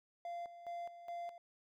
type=tone with tremolo; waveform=triangle; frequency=691 Hz; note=F5; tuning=19 cents flat; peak=-39 dBFS; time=0.25-1.38 s; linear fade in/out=2 ms; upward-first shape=square; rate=2.4 Hz; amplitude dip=70%; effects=none